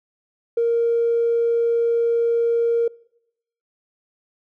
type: tone with tanh clipping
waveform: triangle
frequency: 466.2 Hz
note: A#4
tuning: in tune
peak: -16 dBFS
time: 0.57-2.88 s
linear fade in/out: 5 ms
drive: 4 dB
effects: noise-tail reverb RT60 0.8 s tail -24 dB re dry